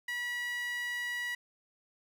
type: tone with high-pass filter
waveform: sawtooth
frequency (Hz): 969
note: B5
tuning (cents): -33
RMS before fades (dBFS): -36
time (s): 0.08-1.35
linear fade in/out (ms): 5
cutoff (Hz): 2000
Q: 5.2
effects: none